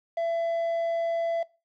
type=tone with quantisation; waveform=triangle; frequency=670 Hz; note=E5; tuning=28 cents sharp; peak=-23 dBFS; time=0.17-1.43 s; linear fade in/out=5 ms; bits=8; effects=noise-tail reverb RT60 0.3 s tail -21 dB re dry + low-pass 4000 Hz 12 dB/octave